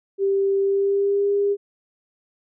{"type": "tone with pitch glide", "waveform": "sine", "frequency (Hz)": [392.8, 403.4], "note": ["G4", "G4"], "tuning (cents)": [4, 50], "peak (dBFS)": -17, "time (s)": [0.18, 1.57], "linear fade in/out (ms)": 50, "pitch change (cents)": 46, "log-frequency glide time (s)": [0.6, 1.31], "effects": []}